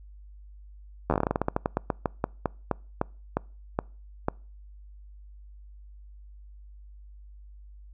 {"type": "slowing click train", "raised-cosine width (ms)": 1, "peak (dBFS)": -10, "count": 25, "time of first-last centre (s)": [1.1, 4.284], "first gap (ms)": 11, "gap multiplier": 1.18, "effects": ["noise-tail reverb RT60 0.4 s tail -26 dB re dry", "added 50 Hz sine -45 dBFS peak until 7.93 s"]}